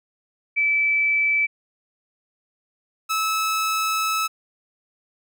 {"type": "tone pair in turn", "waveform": ["sine", "sawtooth"], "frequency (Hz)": [2312, 1300], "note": ["D7", "E6"], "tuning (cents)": [-28, -24], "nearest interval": "minor seventh", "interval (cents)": 996, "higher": "first", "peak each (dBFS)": -17, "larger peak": "neither", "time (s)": [[0.56, 1.47], [3.09, 4.28]], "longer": "second", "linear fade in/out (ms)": 20, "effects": []}